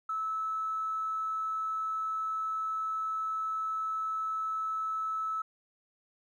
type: tone with tanh clipping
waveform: triangle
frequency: 1304 Hz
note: E6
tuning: 19 cents flat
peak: -30 dBFS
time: 0.09-5.42 s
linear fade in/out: 5 ms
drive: 2 dB
effects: none